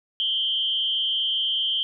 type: tone with amplitude modulation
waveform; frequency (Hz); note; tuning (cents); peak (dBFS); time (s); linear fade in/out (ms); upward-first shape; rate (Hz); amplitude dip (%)
sine; 3136; G7; 0; -18; 0.2-1.83; 0; sine; 225; 75
effects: none